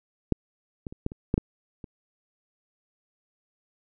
clicks, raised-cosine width 3 ms, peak -8 / -21 / -27 / -14 / -25 / -10 / -9 / -26 dBFS, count 8, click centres 0.323 / 0.868 / 0.925 / 1.064 / 1.119 / 1.341 / 1.379 / 1.842 s, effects none

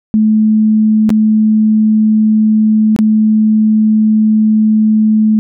sine tone with dropouts, 216.3 Hz, A3, 29 cents flat, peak -6 dBFS, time 0.14-5.39 s, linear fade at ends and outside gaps 0 ms, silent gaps 1.093-1.103 / 2.963-2.989 s, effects none

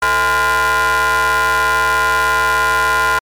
40% pulse ring-modulated tone, 193.6 Hz, G3, 21 cents flat, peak -8 dBFS, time 0.02-3.19 s, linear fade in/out 5 ms, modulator 1220 Hz, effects MP3 96 kbps

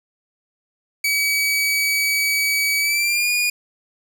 sawtooth tone with pitch glide, 2277 to 2440 Hz, C#7 to D#7, +46 to -34 cents, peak -14 dBFS, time 1.04-3.5 s, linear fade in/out 5 ms, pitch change +120 cents, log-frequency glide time 2.79-3.3 s, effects none

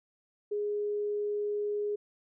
sine tone, 414.6 Hz, G#4, 3 cents flat, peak -29 dBFS, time 0.51-1.96 s, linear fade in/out 10 ms, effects none

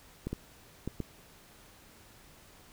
clicks, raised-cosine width 3 ms, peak -21 dBFS, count 4, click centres 0.27 / 0.33 / 0.876 / 1.003 s, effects pink hiss -57 dBFS RMS until 2.72 s

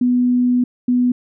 sine tone pair in turn, 247.2 / 247.2 Hz, B3 / B3, +2 / +2 cents, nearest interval unison, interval 0 cents, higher neither, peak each -12 dBFS, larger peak neither, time 0.01-0.64 / 0.88-1.12 s, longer first, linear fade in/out 5 ms, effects none

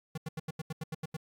square tone bursts, 158.1 Hz, D#3, 28 cents sharp, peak -35 dBFS, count 10, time 0.15-1.167 s, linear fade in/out 5 ms, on 27 ms, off 83 ms, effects AAC 48 kbps

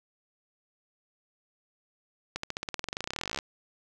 accelerating click train, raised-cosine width 0.2 ms, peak -15 dBFS, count 30, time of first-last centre 2.36-3.388 s, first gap 74 ms, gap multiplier 0.94, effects none

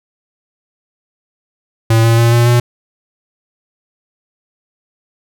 square tone with pitch steps, 113.3 / 115.08 / 116.89 / 118.73 / 120.59 Hz, A#2 / A#2 / A#2 / A#2 / B2, -49 / -22 / +5 / +32 / -41 cents, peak -8 dBFS, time 1.9-2.6 s, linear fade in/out 5 ms, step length 140 ms, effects none

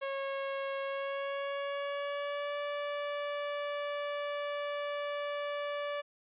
sawtooth tone with pitch glide, 547 to 579.5 Hz, C#5 to D5, -23 to -23 cents, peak -30 dBFS, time 0.01-6.02 s, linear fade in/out 20 ms, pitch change +100 cents, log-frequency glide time 0.81-2.58 s, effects resampled to 8000 Hz

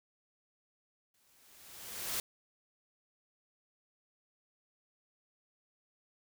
white noise with exponential growth, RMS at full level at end -34 dBFS, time 1.14-2.2 s, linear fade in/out 2 ms, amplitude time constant 230 ms, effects none

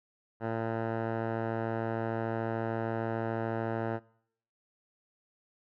10% pulse tone with low-pass filter, 113.4 Hz, A#2, 47 cents flat, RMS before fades -33 dBFS, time 0.4-4 s, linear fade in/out 50 ms, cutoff 1200 Hz, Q 2.2, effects noise-tail reverb RT60 0.7 s tail -23 dB re dry

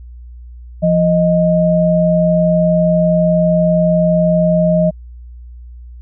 sine tone pair together, 172.22 / 623 Hz, F3 / D#5, -24 / +2 cents, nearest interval octave + minor seventh, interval 2226 cents, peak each -12 dBFS, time 0.82-4.91 s, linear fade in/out 20 ms, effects added 60 Hz sine -31 dBFS peak until 6.01 s

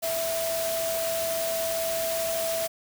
sine tone in noise, 659.3 Hz, E5, in tune, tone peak -27 dBFS, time 0.02-2.68 s, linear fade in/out 20 ms, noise white, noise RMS -32 dBFS, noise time 0.02-2.68 s, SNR +2 dB, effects none

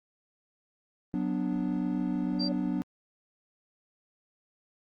triangle chord, B minor, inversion second, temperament equal, 185 / 246.9 / 293.7 Hz, F#3 / B3 / D4, 0 / 0 / 0 cents, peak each -30 dBFS, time 1.14-2.82 s, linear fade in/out 0 ms
sine tone with exponential growth, 568 Hz, C#5, 42 cents sharp, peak -34 dBFS, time 2.13-2.52 s, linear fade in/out 1 ms, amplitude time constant 84 ms
sine tone, 4700 Hz, D8, 1 cent sharp, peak -31 dBFS, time 2.39-2.49 s, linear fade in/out 20 ms
effects Opus 32 kbps

